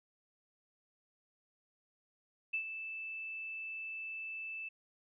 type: tone with ADSR envelope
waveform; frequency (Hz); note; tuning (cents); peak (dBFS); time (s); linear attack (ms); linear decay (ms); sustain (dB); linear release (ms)
sine; 2637; E7; 0; -31; 2.53-4.69; 12; 87; -9; 10
effects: none